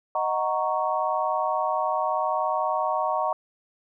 sine chord, D# minor seventh, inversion none, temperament equal with one note detuned, 622.3 / 743 / 932.3 / 1108.7 Hz, D#5 / F#5 / A#5 / C#6, 0 / +7 / 0 / 0 cents, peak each -28 dBFS, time 0.15-3.33 s, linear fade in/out 2 ms, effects none

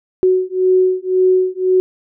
sine beating tone pair, 370 / 371.9 Hz, F#4 / F#4, 0 / +9 cents, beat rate 1.9 Hz, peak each -14 dBFS, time 0.23-1.8 s, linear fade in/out 0 ms, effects none

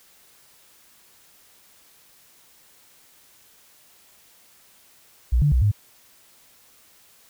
sine tone with pitch steps, 60.3 / 146 / 62.7 / 103.3 Hz, B1 / D3 / B1 / G#2, -41 / -10 / +27 / -9 cents, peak -15 dBFS, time 5.32-5.716 s, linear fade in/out 10 ms, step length 99 ms, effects white hiss -55 dBFS RMS until 7.29 s

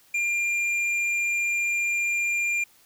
sine tone with hard clipping, 2395 Hz, D7, 33 cents sharp, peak -24 dBFS, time 0.14-2.64 s, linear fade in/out 5 ms, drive 6 dB, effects white hiss -58 dBFS RMS until 2.85 s

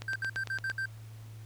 click train, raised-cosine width 0.2 ms, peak -21 dBFS, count 7, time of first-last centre 0.02-0.7 s, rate 8.83 Hz
triangle tone bursts, 1567 Hz, G6, 1 cent flat, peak -29 dBFS, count 6, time 0.08-0.857 s, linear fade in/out 2 ms, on 77 ms, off 63 ms
effects added 110 Hz sine -44 dBFS peak until 1.45 s + pink hiss -59 dBFS RMS until 1.45 s

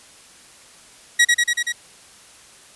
sawtooth tone with echo, 1910 Hz, A#6, 42 cents sharp, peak -7 dBFS, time 1.19-1.25 s, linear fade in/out 10 ms, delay 95 ms, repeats 5, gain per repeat -2 dB, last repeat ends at 1.725 s, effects white hiss -47 dBFS RMS until 2.75 s + resampled to 24000 Hz

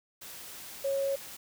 sine tone in noise, 550 Hz, C#5, 14 cents flat, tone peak -27 dBFS, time 0.84-1.16 s, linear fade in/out 10 ms, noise white, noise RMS -45 dBFS, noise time 0.21-1.37 s, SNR +15 dB, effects none

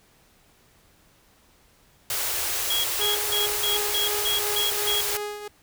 white band-stop noise, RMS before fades -27 dBFS, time 2.1-5.17 s, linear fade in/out 2 ms, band 120 to 320 Hz, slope 96 dB/octave
sine tone bursts, 3300 Hz, G#7, 12 cents flat, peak -23 dBFS, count 8, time 2.7-5.01 s, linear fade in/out 5 ms, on 140 ms, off 170 ms
sawtooth tone with tremolo, 415.3 Hz, G#4, in tune, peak -24 dBFS, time 2.99-5.48 s, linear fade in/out 5 ms, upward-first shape triangle, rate 2.8 Hz, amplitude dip 65%
effects pink hiss -59 dBFS RMS until 5.62 s

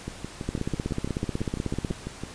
two click trains, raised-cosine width 3 ms, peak -14 / -19 dBFS, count 24 / 14, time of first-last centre 0.49-1.91 / 0.08-2.236 s, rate 16.2 / 6.03 Hz, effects pink hiss -43 dBFS RMS until 2.34 s + resampled to 22050 Hz

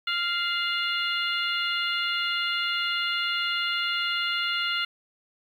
harmonic tone with a mistuned harmonic, 695 Hz, F5, 9 cents flat, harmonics 2 / 3 / 4 / 5 / 6, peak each -29 / -32 / -29 / -34 / -36 dBFS, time 0.07-4.85 s, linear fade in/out 5 ms, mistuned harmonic 4, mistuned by +39 cents, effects 9-bit

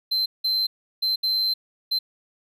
triangle tone bursts at uneven times, 4099 Hz, C8, 36 cents flat, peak -19 dBFS, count 5, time 0.11-0.26 / 0.44-0.67 / 1.02-1.16 / 1.23-1.54 / 1.91-1.99 s, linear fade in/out 10 ms, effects none

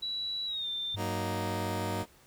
sine tone with pitch glide, 3926 to 3579 Hz, B7 to A7, -11 to +29 cents, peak -32 dBFS, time 0.02-0.96 s, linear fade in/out 10 ms, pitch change -160 cents, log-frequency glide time 0.46-0.68 s
sine tone, 99.7 Hz, G2, 30 cents sharp, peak -36 dBFS, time 0.94-2.03 s, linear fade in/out 5 ms
15% pulse chord, D# minor, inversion first, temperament just, 186.68 / 233.3 / 311.1 Hz, F#3 / A#3 / D#4, +16 / +2 / 0 cents, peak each -31 dBFS, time 0.96-2.06 s, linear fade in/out 50 ms
effects pink hiss -60 dBFS RMS until 2.26 s

